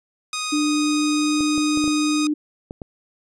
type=tone; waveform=10% pulse; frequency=1244.5 Hz; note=D#6; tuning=in tune; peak=-16 dBFS; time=0.33-2.27 s; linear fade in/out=2 ms
type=tone with pitch glide; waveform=sine; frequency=298.1 to 300 Hz; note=D4 to D4; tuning=+26 to +37 cents; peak=-18 dBFS; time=0.52-2.34 s; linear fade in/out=10 ms; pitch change=+11 cents; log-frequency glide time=0.66-1.42 s
type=clicks; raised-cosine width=2 ms; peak=-19 dBFS; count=7; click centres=1.407 / 1.579 / 1.774 / 1.841 / 1.878 / 2.709 / 2.818 s
effects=resampled to 22050 Hz